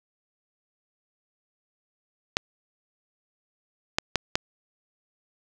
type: clicks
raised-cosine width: 0.2 ms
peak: -4 dBFS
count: 4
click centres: 2.369 / 3.985 / 4.157 / 4.355 s
effects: none